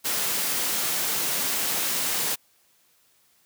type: high-pass noise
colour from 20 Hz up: white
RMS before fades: -26 dBFS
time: 0.04-2.36 s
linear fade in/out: 20 ms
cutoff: 120 Hz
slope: 24 dB/octave
effects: white hiss -63 dBFS RMS until 3.45 s + high-pass 60 Hz 12 dB/octave